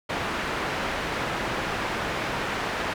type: low-pass noise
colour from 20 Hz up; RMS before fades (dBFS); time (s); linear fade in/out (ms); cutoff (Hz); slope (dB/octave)
white; -29; 0.09-2.94; 10; 1800; 12
effects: none